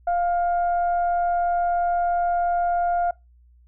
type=tone with frequency modulation; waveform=sine; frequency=698 Hz; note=F5; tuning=1 cent flat; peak=-19 dBFS; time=0.07-3.11 s; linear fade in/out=5 ms; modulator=715 Hz; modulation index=0.32; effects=noise-tail reverb RT60 0.2 s tail -22 dB re dry + added 60 Hz sine -51 dBFS peak until 3.67 s